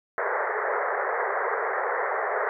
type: band-pass noise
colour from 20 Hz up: pink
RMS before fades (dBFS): -27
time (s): 0.18-2.49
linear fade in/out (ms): 0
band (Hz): 400 to 2000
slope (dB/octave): 96
effects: none